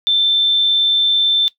sine tone, 3551 Hz, A7, 15 cents sharp, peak -11 dBFS, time 0.07-1.48 s, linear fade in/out 0 ms, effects noise-tail reverb RT60 0.1 s tail -18 dB re dry

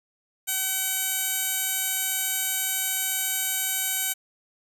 15% pulse tone with band-pass filter, 759 Hz, F#5, 44 cents sharp, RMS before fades -27 dBFS, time 0.47-4.14 s, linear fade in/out 20 ms, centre 11000 Hz, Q 1.3, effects none

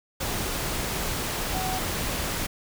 sine tone in noise, 749 Hz, F#5, 21 cents sharp, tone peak -30 dBFS, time 1.54-1.79 s, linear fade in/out 10 ms, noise pink, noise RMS -29 dBFS, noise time 0.2-2.47 s, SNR -4 dB, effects none

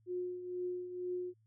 sine tone with tremolo, 360.1 Hz, F#4, 47 cents flat, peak -34 dBFS, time 0.06-1.34 s, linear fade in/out 50 ms, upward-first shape triangle, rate 2.1 Hz, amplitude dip 65%, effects added 110 Hz sine -67 dBFS peak until 1.46 s

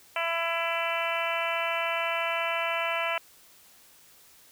harmonic tone, 334.1 Hz, E4, 23 cents sharp, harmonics 2 / 3 / 4 / 5 / 6 / 7 / 8 / 9, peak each -32 / -34 / -34 / -38 / -37 / -33 / -35 / -38 dBFS, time 0.16-3.18 s, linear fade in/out 2 ms, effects white hiss -56 dBFS RMS until 4.51 s

